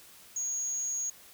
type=tone; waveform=sine; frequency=6645 Hz; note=G#8; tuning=in tune; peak=-28 dBFS; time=0.36-1.1 s; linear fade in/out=5 ms; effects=tanh soft clip ceiling -29 dBFS + white hiss -54 dBFS RMS until 1.33 s